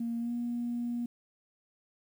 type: tone with pitch glide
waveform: sine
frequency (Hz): 233.1 to 239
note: A#3 to A#3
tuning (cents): 0 to +43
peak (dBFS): -30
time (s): 0-1.06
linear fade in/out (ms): 5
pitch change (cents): +43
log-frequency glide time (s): 0.19-0.32
effects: tanh soft clip ceiling -26 dBFS + 10-bit